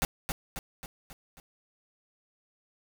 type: noise with echo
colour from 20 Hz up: pink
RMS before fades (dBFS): -27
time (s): 0.02-0.05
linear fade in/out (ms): 0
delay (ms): 270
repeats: 5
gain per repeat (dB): -5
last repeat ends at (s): 1.4
effects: none

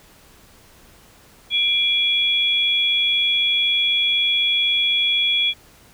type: tone pair together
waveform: sine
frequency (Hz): 2376 / 3358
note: D7 / G#7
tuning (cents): +20 / +18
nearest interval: tritone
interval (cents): 598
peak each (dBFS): -22 / -17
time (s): 1.5-5.54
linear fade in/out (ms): 50
effects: pink hiss -50 dBFS RMS until 5.93 s

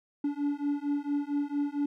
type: beating tone pair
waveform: triangle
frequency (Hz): 285.8 / 290.2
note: D4 / D4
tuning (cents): -47 / -21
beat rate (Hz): 4.4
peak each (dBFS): -29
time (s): 0.24-1.86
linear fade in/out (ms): 5
effects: none

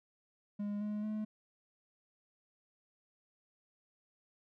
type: tone with pitch steps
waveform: triangle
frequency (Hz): 205.4 / 209.7 / 214.1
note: G#3 / G#3 / A3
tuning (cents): -19 / +17 / -47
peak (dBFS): -33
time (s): 0.59-1.25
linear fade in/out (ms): 10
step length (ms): 220
effects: none

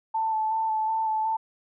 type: tone with vibrato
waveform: sine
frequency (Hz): 880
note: A5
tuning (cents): 0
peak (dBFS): -23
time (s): 0.14-1.37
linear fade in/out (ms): 10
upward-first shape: square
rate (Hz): 2.7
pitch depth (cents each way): 16
effects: none

